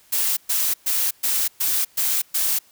blue noise bursts, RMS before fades -21 dBFS, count 7, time 0.12-2.59 s, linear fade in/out 10 ms, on 250 ms, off 120 ms, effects white hiss -55 dBFS RMS until 2.71 s

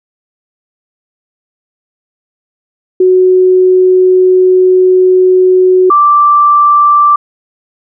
sine tone pair in turn, 369.5 / 1173.1 Hz, F#4 / D6, -2 / -2 cents, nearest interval octave + minor sixth, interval 2000 cents, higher second, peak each -3 dBFS, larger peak neither, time 3-5.9 / 5.9-7.16 s, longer first, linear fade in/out 5 ms, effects none

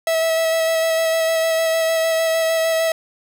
45% pulse tone with vibrato, 650 Hz, E5, 24 cents flat, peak -16 dBFS, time 0.07-2.92 s, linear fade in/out 2 ms, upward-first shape square, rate 6.6 Hz, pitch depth 11 cents each way, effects none

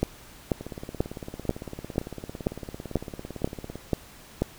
two click trains, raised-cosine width 2 ms, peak -22 / -9 dBFS, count 57 / 10, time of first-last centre 0.61-3.756 / 0.03-4.42 s, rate 17.8 / 2.05 Hz, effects pink hiss -49 dBFS RMS until 4.58 s

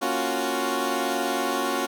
15% pulse chord, Gb major seventh, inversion first, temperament equal, 233.1 / 277.2 / 349.2 / 370 Hz, Bb3 / Db4 / F4 / Gb4, 0 / 0 / 0 / 0 cents, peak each -26 / -22 / -24 / -22 dBFS, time 0.01-1.87 s, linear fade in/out 20 ms, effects none

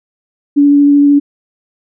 sine tone with vibrato, 286.3 Hz, D4, 44 cents flat, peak -4 dBFS, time 0.56-1.2 s, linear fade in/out 20 ms, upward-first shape sine, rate 13 Hz, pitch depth 9 cents each way, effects none

